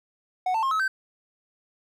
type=tone with pitch steps; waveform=triangle; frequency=739 / 889 / 1069.5 / 1286.7 / 1547.9 Hz; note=F#5 / A5 / C6 / E6 / G6; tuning=-2 / +18 / +38 / -42 / -22 cents; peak=-20 dBFS; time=0.46-0.88 s; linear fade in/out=5 ms; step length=84 ms; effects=none